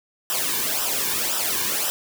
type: noise with flanger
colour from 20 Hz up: white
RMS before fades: -24 dBFS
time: 0.3-1.9 s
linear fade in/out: 0 ms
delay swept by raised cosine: 0.45 to 1.55 ms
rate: 1.9 Hz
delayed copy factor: -0.75
effects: none